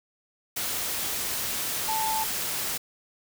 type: tone in noise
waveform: sine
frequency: 880 Hz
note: A5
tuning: in tune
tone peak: -26 dBFS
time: 1.88-2.24 s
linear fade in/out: 10 ms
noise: white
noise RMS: -30 dBFS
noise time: 0.56-2.78 s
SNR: +1 dB
effects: none